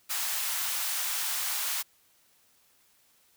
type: high-pass noise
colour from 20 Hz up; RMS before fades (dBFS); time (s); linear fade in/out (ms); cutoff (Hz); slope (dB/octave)
white; -31; 0.09-1.83; 20; 770; 24
effects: white hiss -65 dBFS RMS until 3.36 s